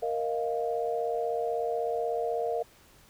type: chord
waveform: sine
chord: Bb suspended fourth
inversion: none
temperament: equal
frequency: 466.2 / 622.3 / 698.5 Hz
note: Bb4 / Eb5 / F5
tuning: 0 / 0 / 0 cents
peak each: -30 / -34 / -32 dBFS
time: 0.02-2.63 s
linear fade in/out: 10 ms
effects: pink hiss -58 dBFS RMS until 3.09 s